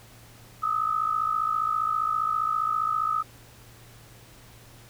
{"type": "tone pair together", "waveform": "sine", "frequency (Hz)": [1237, 1292], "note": ["D#6", "E6"], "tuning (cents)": [-10, -35], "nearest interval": "minor second", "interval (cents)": 75, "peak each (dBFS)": -26, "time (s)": [0.62, 3.23], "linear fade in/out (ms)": 20, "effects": ["added 116 Hz sine -52 dBFS peak until 4.89 s", "pink hiss -52 dBFS RMS until 4.89 s"]}